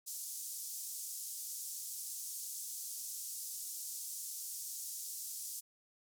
pink band-pass noise, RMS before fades -44 dBFS, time 0.06-5.61 s, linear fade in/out 20 ms, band 6000 to 15000 Hz, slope 24 dB/octave, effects none

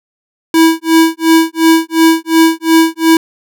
square tone with tremolo, 325.5 Hz, E4, 22 cents flat, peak -4 dBFS, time 0.54-3.17 s, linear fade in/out 2 ms, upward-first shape sine, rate 2.8 Hz, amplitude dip 100%, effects none

